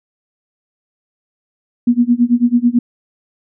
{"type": "tone with tremolo", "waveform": "sine", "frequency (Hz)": 240.6, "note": "B3", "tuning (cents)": -45, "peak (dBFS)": -6, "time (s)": [1.87, 2.79], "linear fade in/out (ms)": 5, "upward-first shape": "sine", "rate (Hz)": 9.1, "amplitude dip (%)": 95, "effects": []}